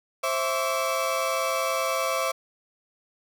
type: tone cluster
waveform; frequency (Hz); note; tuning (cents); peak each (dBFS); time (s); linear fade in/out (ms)
30% pulse; 529 / 659 / 1148; C5 / E5 / D6; +19 / -1 / -40; -26; 0.23-2.32; 10
effects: none